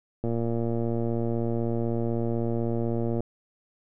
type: click train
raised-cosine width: 2 ms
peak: -16 dBFS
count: 345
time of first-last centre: 0.24-3.206 s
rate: 116 Hz
effects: none